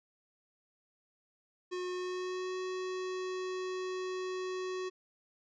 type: tone with pitch glide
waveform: square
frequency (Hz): 362.6 to 370.6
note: F#4 to F#4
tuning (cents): -35 to +3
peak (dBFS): -36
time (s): 1.71-4.9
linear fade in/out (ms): 20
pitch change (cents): +38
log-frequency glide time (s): 1.91-2.57
effects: resampled to 16000 Hz